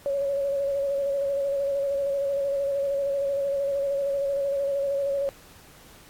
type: tone with vibrato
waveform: sine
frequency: 557 Hz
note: C#5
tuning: 8 cents sharp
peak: -23 dBFS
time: 0.06-5.29 s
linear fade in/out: 0 ms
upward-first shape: square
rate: 13 Hz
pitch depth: 22 cents each way
effects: pink hiss -51 dBFS RMS until 6.09 s + AAC 64 kbps